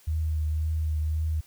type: tone with vibrato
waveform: sine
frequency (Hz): 78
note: D#2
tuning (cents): +5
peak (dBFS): -24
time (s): 0.07-1.41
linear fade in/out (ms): 10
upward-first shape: triangle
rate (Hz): 1.9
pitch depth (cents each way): 28
effects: white hiss -57 dBFS RMS until 1.46 s